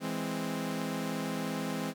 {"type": "chord", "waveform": "sawtooth", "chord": "E augmented", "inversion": "none", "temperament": "equal", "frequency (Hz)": [164.81, 207.7, 261.6], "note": ["E3", "G#3", "B#3"], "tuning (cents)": [0, 0, 0], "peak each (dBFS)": [-34, -33, -32], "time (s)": [0, 1.94], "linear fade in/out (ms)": 50, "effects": []}